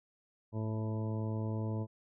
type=harmonic tone with a mistuned harmonic; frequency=109.7 Hz; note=A2; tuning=5 cents flat; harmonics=1 / 2 / 3 / 4 / 5 / 6 / 8 / 9; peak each=-34 / -40 / -44 / -46 / -48 / -50 / -52 / -53 dBFS; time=0.52-1.87 s; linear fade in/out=50 ms; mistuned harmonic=1; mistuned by=-19 cents; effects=none